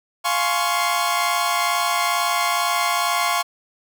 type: chord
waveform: sawtooth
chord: Db major seventh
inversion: first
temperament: equal with one note detuned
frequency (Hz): 698.5 / 841.2 / 1046.5 / 1108.7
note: F5 / Ab5 / C6 / Db6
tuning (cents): 0 / +22 / 0 / 0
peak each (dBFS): -20 / -24 / -21 / -19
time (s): 0.24-3.43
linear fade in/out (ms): 20
effects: none